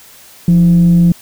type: tone with frequency modulation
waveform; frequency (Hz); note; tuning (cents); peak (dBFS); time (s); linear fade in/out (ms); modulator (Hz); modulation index
sine; 172.8; F3; -18; -4; 0.48-1.12; 2; 148; 0.21
effects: tanh soft clip ceiling -1 dBFS + white hiss -40 dBFS RMS until 1.21 s